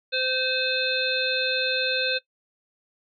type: harmonic tone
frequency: 516 Hz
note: C5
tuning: 24 cents flat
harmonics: 1 / 3 / 5 / 7 / 8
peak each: -29 / -29 / -29 / -29 / -29 dBFS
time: 0.12-2.19 s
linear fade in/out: 20 ms
effects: noise-tail reverb RT60 0.1 s tail -19 dB re dry